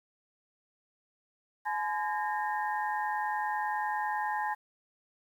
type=tone cluster; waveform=sine; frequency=846 / 1016 / 1626 / 1834 Hz; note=G#5 / B5 / G#6 / A#6; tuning=+32 / +49 / -37 / -29 cents; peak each=-31 / -37 / -40 / -38 dBFS; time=1.65-4.55 s; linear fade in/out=20 ms; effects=10-bit